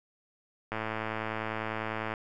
click train, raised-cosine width 0.5 ms, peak -18 dBFS, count 157, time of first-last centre 0.72-2.138 s, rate 110 Hz, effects none

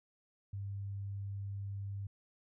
sine tone, 99.4 Hz, G2, 25 cents sharp, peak -38 dBFS, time 0.53-2.07 s, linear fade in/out 5 ms, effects none

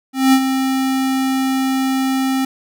square tone with ADSR envelope, 264.7 Hz, C4, 20 cents sharp, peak -8 dBFS, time 0.13-2.45 s, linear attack 200 ms, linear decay 65 ms, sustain -8 dB, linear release 4 ms, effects none

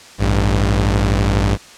sawtooth tone pair together, 55.84 / 99.5 Hz, A1 / G2, +26 / +26 cents, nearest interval minor seventh, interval 1000 cents, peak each -12 dBFS, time 0.18-1.58 s, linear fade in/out 50 ms, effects white hiss -40 dBFS RMS until 1.77 s + low-pass 7000 Hz 12 dB/octave

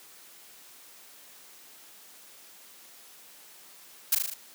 blue noise with echo, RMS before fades -22 dBFS, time 4.12-4.15 s, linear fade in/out 5 ms, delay 38 ms, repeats 5, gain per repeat -3 dB, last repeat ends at 4.34 s, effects white hiss -52 dBFS RMS until 4.54 s + high-pass 200 Hz 12 dB/octave

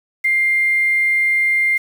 sine tone with quantisation, 2100 Hz, C7, 6 cents sharp, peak -13 dBFS, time 0.24-1.78 s, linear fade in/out 10 ms, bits 6, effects none

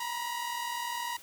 sawtooth tone pair together, 946.1 / 986 Hz, A#5 / B5, +25 / -3 cents, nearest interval minor second, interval 72 cents, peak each -31 / -34 dBFS, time 0-1.17 s, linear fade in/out 5 ms, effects white hiss -52 dBFS RMS until 1.22 s

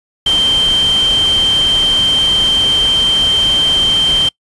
sine tone in noise, 3136 Hz, G7, in tune, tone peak -9 dBFS, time 0.26-4.29 s, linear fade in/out 5 ms, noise pink, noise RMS -23 dBFS, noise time 0.26-4.29 s, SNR +11 dB, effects noise-tail reverb RT60 0.1 s tail -25 dB re dry + resampled to 24000 Hz

